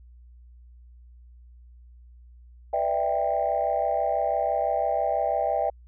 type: chord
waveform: sine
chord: E minor seventh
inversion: second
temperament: just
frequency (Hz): 494.4 / 593.3 / 659.3 / 791.1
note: B4 / D5 / E5 / G5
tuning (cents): +2 / +18 / 0 / +16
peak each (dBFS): -32 / -27 / -26 / -26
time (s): 2.73-5.7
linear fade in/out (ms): 5
effects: tanh soft clip ceiling -14 dBFS + added 60 Hz sine -47 dBFS peak until 5.87 s